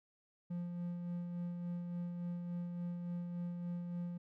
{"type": "tone with tremolo", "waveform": "triangle", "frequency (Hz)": 174.61, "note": "F3", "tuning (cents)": 0, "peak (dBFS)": -35, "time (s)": [0.5, 4.18], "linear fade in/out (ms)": 10, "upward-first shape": "sine", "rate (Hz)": 3.5, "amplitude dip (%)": 35, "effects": []}